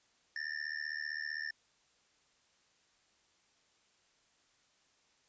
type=tone with amplitude modulation; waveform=square; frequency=1790 Hz; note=A6; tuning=29 cents sharp; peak=-34 dBFS; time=0.36-1.51 s; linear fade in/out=2 ms; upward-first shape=sine; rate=75.5 Hz; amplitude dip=95%; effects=white hiss -71 dBFS RMS until 5.28 s + resampled to 16000 Hz